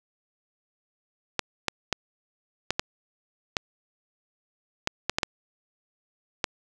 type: clicks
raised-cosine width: 0.2 ms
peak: -6 dBFS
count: 11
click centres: 1.393 / 1.683 / 1.927 / 2.706 / 2.795 / 3.568 / 4.874 / 5.096 / 5.185 / 5.232 / 6.442 s
effects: none